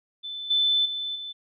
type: tone with level steps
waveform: sine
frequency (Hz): 3519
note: A7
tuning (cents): 0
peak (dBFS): -32 / -19 / -28 / -33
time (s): 0.23-1.33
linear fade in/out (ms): 20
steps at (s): 0.5 / 0.85 / 1.15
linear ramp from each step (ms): 10
effects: none